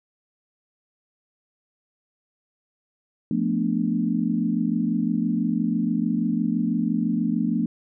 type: chord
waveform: sine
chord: B half-diminished seventh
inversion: second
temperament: equal with one note detuned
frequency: 174.61 / 220 / 246.1 / 293.7 Hz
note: F3 / A3 / B3 / D4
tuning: 0 / 0 / -6 / 0 cents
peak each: -27 / -24 / -26 / -28 dBFS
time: 3.31-7.66 s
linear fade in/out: 2 ms
effects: none